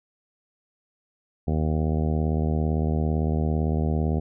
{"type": "harmonic tone", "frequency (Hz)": 77.78, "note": "D#2", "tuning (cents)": 0, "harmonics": [1, 2, 3, 4, 5, 6, 7, 8, 9, 10], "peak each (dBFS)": [-24, -26, -29, -36, -34, -37, -40, -42, -38, -43], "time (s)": [1.47, 4.2], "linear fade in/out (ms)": 10, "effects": []}